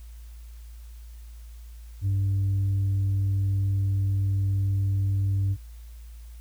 sine tone with tanh clipping, 98 Hz, G2, in tune, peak -22 dBFS, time 2.01-5.57 s, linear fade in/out 50 ms, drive 1 dB, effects added 57 Hz sine -40 dBFS peak until 6.4 s + white hiss -59 dBFS RMS until 6.4 s

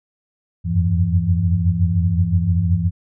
sine tone cluster, 85.4 / 91.2 / 98.8 / 168.9 Hz, F2 / F#2 / G2 / E3, -38 / -24 / +14 / +42 cents, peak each -20 dBFS, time 0.64-2.91 s, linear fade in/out 50 ms, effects none

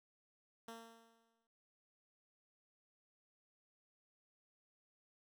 10% pulse tone with exponential decay, 228.4 Hz, A#3, 35 cents flat, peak -39 dBFS, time 0.68-1.47 s, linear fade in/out 2 ms, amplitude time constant 170 ms, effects none

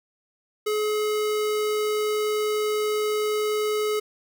square tone, 424.8 Hz, G#4, 39 cents sharp, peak -23 dBFS, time 0.66-4 s, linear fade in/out 10 ms, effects none

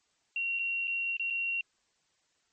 sine tone with dropouts, 2746 Hz, F7, 30 cents flat, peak -29 dBFS, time 0.36-1.61 s, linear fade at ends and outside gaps 2 ms, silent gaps 0.589-0.593 / 0.873-0.878 / 1.169-1.196 / 1.302-1.306 s, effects white hiss -73 dBFS RMS until 2.52 s + MP3 32 kbps

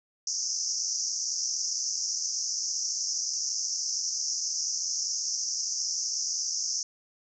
pink band-pass noise, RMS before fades -31 dBFS, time 0.27-6.83 s, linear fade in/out 2 ms, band 5200 to 6500 Hz, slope 96 dB/octave, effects none

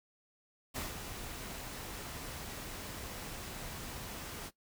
pink noise with ADSR envelope, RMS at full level -38 dBFS, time 0.74-4.51 s, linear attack 25 ms, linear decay 170 ms, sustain -6 dB, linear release 42 ms, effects noise-tail reverb RT60 0.1 s tail -17 dB re dry

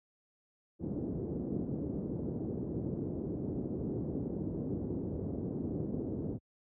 white low-pass noise, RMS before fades -36 dBFS, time 0.79-6.39 s, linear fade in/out 50 ms, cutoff 370 Hz, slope 24 dB/octave, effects high-pass 80 Hz 12 dB/octave

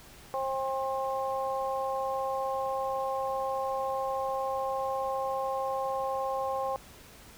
harmonic tone, 266.7 Hz, C4, 33 cents sharp, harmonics 2 / 3 / 4, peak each -32 / -33 / -35 dBFS, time 0.34-6.76 s, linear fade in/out 0 ms, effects pink hiss -52 dBFS RMS until 7.37 s

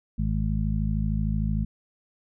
harmonic tone, 53.2 Hz, G#1, 42 cents sharp, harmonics 1 / 2 / 3 / 4, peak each -26 / -30 / -29 / -30 dBFS, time 0.18-1.65 s, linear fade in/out 10 ms, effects none

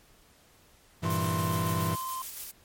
40% pulse chord, E diminished, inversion first, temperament equal, 98 / 116.54 / 164.81 Hz, G2 / Bb2 / E3, 0 / 0 / 0 cents, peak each -31 / -35 / -29 dBFS, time 1.02-1.96 s, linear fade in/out 20 ms
triangle tone with pitch glide, 1053 to 1040.9 Hz, C6 to C6, +11 to -9 cents, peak -31 dBFS, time 1.05-2.22 s, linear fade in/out 2 ms, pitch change -20 cents, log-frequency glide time 1.38-1.6 s
blue noise with tremolo, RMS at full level -38 dBFS, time 1.1-2.51 s, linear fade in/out 2 ms, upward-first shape square, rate 7.1 Hz, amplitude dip 30%
effects pink hiss -60 dBFS RMS until 2.64 s + MP3 64 kbps

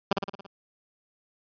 10% pulse tone with echo, 197.1 Hz, G3, 10 cents sharp, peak -12 dBFS, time 0.11-0.13 s, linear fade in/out 5 ms, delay 56 ms, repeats 6, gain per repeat -4 dB, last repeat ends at 0.466 s, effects resampled to 11025 Hz

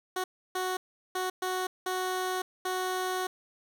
15% pulse tone bursts at uneven times, 370 Hz, F#4, in tune, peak -23 dBFS, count 6, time 0.16-0.24 / 0.55-0.77 / 1.15-1.3 / 1.42-1.67 / 1.86-2.42 / 2.65-3.27 s, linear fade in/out 5 ms, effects none

